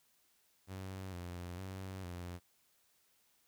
sawtooth tone with vibrato, 91.5 Hz, F#2, 19 cents flat, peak -39 dBFS, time 0.67-2.4 s, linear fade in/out 50 ms, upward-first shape square, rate 1.1 Hz, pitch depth 64 cents each way, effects white hiss -73 dBFS RMS until 3.47 s

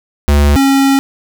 square tone pair in turn, 72.3 / 273 Hz, D2 / C#4, -27 / -26 cents, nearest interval octave + major seventh, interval 2301 cents, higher second, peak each -7 / -8 dBFS, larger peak first, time 0.28-0.56 / 0.56-0.99 s, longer second, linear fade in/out 0 ms, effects none

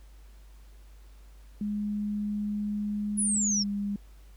sine tone with pitch glide, 207.7 to 202.5 Hz, G#3 to G#3, 0 to -43 cents, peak -28 dBFS, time 1.61-3.96 s, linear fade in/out 2 ms, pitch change -43 cents, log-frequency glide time 3.46-3.64 s
sine exponential sweep, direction down, 10548 to 5274 Hz, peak -25 dBFS, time 3.17-3.64 s, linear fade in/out 20 ms
effects added 50 Hz sine -48 dBFS peak until 4.36 s + pink hiss -63 dBFS RMS until 4.36 s

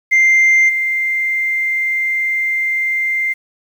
sine tone with level steps, 2093 Hz, C7, in tune, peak -6 / -14 dBFS, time 0.11-3.34 s, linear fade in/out 20 ms, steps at 0.68 s, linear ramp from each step 20 ms, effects tanh soft clip ceiling -6 dBFS + 7-bit

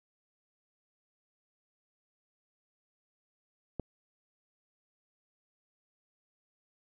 click, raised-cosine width 2 ms, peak -21 dBFS, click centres 3.797 s, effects none

